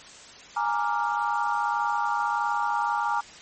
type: chord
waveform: sine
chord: Bb dominant seventh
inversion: third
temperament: equal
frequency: 830.6 / 932.3 / 1174.7 / 1396.9 Hz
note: Ab5 / Bb5 / D6 / F6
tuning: 0 / 0 / 0 / 0 cents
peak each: -28 / -27 / -30 / -31 dBFS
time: 0.56-3.21 s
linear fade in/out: 10 ms
effects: white hiss -46 dBFS RMS until 3.41 s + MP3 32 kbps